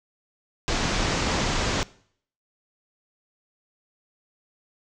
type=low-pass noise; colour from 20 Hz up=pink; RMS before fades=-25 dBFS; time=0.68-1.83 s; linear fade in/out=0 ms; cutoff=7100 Hz; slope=48 dB/octave; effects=noise-tail reverb RT60 0.6 s tail -21 dB re dry